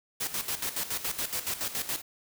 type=noise with tremolo; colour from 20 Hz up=white; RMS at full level=-31 dBFS; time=0.2-2.02 s; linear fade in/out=10 ms; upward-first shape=square; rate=7.1 Hz; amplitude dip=70%; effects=none